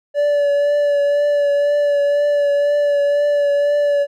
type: tone with vibrato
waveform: triangle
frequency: 577 Hz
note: D5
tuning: 31 cents flat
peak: -11 dBFS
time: 0.14-4.07 s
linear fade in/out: 50 ms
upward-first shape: triangle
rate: 2 Hz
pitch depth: 23 cents each way
effects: none